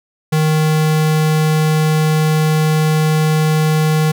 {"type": "tone", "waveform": "square", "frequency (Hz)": 155.56, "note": "D#3", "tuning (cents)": 0, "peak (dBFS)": -12, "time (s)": [0.32, 4.12], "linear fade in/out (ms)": 10, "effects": []}